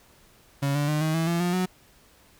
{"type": "tone with pitch steps", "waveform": "35% pulse", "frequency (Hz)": [140, 145.52, 151.27, 157.24, 163.44, 169.89, 176.59, 183.56], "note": ["C#3", "D3", "D#3", "D#3", "E3", "F3", "F3", "F#3"], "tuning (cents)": [18, -16, -48, 19, -14, -47, 19, -14], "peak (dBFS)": -21, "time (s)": [0.62, 1.66], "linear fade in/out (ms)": 10, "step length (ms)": 130, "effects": ["pink hiss -57 dBFS RMS until 2.39 s"]}